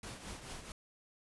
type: noise with tremolo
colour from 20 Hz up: pink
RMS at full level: -44 dBFS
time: 0.03-0.72 s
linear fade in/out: 2 ms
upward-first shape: triangle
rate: 4.6 Hz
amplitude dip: 65%
effects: resampled to 24000 Hz

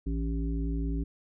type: harmonic tone with a mistuned harmonic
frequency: 55.9 Hz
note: A1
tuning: 28 cents sharp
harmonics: 1 / 3 / 5 / 7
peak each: -29 / -36 / -35 / -44 dBFS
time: 0.06-1.04 s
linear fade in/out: 10 ms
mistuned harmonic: 3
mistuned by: -44 cents
effects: none

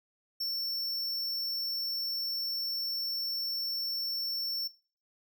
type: tone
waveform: square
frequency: 5420 Hz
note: E8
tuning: 47 cents sharp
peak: -31 dBFS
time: 0.4-4.68 s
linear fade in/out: 10 ms
effects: noise-tail reverb RT60 0.4 s tail -20 dB re dry

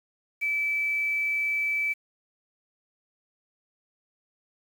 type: tone with quantisation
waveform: sine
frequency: 2311 Hz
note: D7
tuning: 28 cents flat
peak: -24 dBFS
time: 0.41-1.94 s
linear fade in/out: 20 ms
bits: 8
effects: none

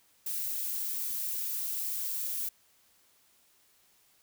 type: noise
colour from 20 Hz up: violet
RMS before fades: -34 dBFS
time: 0.26-2.49 s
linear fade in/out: 5 ms
effects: white hiss -66 dBFS RMS until 4.22 s

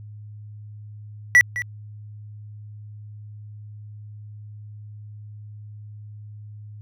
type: tone with echo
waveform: triangle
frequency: 1953 Hz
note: B6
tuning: 20 cents flat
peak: -7 dBFS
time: 1.35-1.41 s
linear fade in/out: 0 ms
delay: 210 ms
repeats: 1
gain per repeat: -15 dB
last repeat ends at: 1.62 s
effects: added 105 Hz sine -37 dBFS peak until 6.81 s

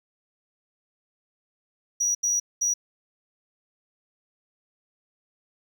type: tone bursts at uneven times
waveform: triangle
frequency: 5800 Hz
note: F#8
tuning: 35 cents flat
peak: -20 dBFS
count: 3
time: 2-2.15 / 2.23-2.4 / 2.61-2.74 s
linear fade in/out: 10 ms
effects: none

